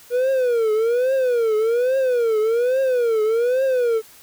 triangle tone with vibrato, 478.9 Hz, A#4, 47 cents sharp, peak -14 dBFS, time 0.1-4.02 s, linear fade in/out 50 ms, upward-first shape triangle, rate 1.2 Hz, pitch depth 210 cents each way, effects white hiss -47 dBFS RMS until 4.22 s

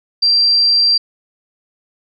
sine tone, 4718 Hz, D8, 7 cents sharp, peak -9 dBFS, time 0.22-0.98 s, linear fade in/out 10 ms, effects none

